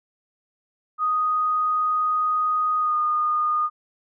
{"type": "tone with pitch glide", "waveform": "sine", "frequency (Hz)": [1244.5, 1224.5], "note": ["D#6", "D#6"], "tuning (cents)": [0, -28], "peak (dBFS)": -19, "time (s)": [0.98, 3.7], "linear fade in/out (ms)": 50, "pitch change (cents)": -28, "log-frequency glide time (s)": [2.79, 2.96], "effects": []}